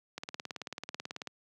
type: click train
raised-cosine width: 0.2 ms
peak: -21 dBFS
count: 21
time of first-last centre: 0.18-1.273 s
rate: 18.3 Hz
effects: high-pass 150 Hz 12 dB/octave